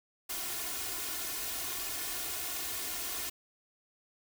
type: noise with comb filter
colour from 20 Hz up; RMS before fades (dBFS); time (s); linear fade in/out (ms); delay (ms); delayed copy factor
white; -37; 0.29-3.3; 10; 2.8; +0.85
effects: none